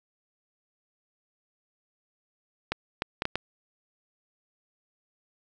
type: clicks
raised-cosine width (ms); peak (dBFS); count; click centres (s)
0.3; -11; 5; 2.72 / 3.021 / 3.221 / 3.254 / 3.356
effects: none